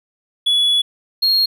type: tone pair in turn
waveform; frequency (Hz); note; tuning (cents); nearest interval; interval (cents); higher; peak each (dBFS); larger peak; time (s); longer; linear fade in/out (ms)
triangle; 3400 / 4264; G#7 / C8; +40 / +32; major third; 392; second; -11; neither; 0.46-0.82 / 1.22-1.46; first; 10
effects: none

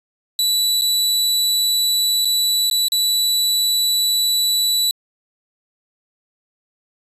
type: tone with dropouts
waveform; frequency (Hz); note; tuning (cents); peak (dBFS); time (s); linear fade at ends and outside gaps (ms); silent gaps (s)
sawtooth; 3951; B7; 0; -12; 0.39-4.91; 1; 0.812-0.819 / 2.248-2.254 / 2.699-2.712 / 2.883-2.92
effects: resampled to 32000 Hz

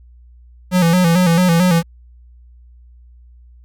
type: tone with vibrato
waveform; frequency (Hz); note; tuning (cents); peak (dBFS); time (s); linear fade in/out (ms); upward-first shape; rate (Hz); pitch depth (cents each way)
square; 174.61; F3; 0; -11; 0.71-1.83; 50; square; 4.5; 74
effects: added 60 Hz sine -41 dBFS peak until 3.64 s

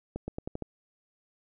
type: accelerating click train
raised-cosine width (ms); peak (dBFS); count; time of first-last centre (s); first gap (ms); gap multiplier
2; -21; 6; 0.16-0.623; 120; 0.87
effects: none

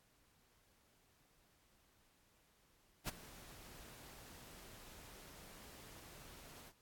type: noise with ADSR envelope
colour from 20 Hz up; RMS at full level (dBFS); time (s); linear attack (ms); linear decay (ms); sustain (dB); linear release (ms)
pink; -38; 3.05-6.73; 37; 15; -19; 56
effects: pink hiss -73 dBFS RMS until 6.81 s + AAC 64 kbps

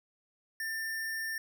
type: tone with sample-and-hold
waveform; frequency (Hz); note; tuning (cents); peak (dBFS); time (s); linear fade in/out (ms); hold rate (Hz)
sine; 1787; A6; +26; -33; 0.6-1.38; 2; 7350
effects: none

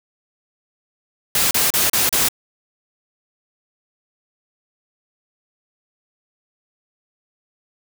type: noise bursts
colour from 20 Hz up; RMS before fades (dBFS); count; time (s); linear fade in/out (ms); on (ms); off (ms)
white; -17; 5; 1.35-2.286; 2; 160; 34
effects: none

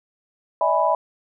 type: chord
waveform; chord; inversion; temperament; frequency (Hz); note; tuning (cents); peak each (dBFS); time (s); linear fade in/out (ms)
sine; E dominant seventh; third; equal with one note detuned; 587.3 / 645.7 / 830.6 / 987.8; D5 / E5 / G#5 / B5; 0 / -36 / 0 / 0; -24 / -21 / -24 / -20; 0.61-0.95; 2
effects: none

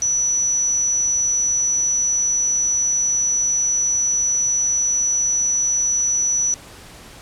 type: tone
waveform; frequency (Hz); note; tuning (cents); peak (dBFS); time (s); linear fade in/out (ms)
sine; 5920; F#8; 0; -16; 0.02-6.54; 0
effects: pink hiss -41 dBFS RMS until 7.21 s + low-pass 11000 Hz 12 dB/octave

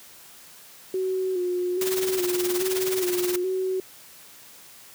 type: tone with vibrato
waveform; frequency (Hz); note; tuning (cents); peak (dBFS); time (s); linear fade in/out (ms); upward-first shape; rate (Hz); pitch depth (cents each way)
sine; 366.9; F#4; -15; -23; 0.94-3.8; 2; square; 1.2; 38
type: noise with tremolo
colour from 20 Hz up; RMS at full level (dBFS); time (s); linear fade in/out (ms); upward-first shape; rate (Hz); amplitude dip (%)
white; -27; 1.81-3.36; 2; triangle; 19; 80
effects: white hiss -48 dBFS RMS until 4.94 s + high-pass 80 Hz 12 dB/octave

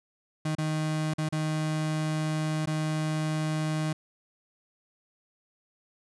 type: tone with dropouts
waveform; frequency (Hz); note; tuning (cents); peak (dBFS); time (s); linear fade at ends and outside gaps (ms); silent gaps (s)
35% pulse; 155.56; D#3; 0; -25; 0.45-3.93; 5; 0.552-0.583 / 1.138-1.182 / 1.289-1.324 / 2.658-2.672
effects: resampled to 24000 Hz

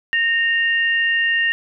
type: tone pair together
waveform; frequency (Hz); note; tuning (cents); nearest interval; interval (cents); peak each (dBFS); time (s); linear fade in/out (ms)
sine; 1847 / 2788; A#6 / F7; -16 / -4; perfect fifth; 712; -16 / -22; 0.13-1.52; 0
effects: none

